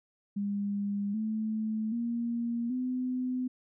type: tone with pitch steps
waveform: sine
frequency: 202.2 / 218 / 235 / 253.3 Hz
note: G#3 / A3 / A#3 / B3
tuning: -46 / -16 / +14 / +44 cents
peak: -29 dBFS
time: 0.36-3.48 s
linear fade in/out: 10 ms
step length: 780 ms
effects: none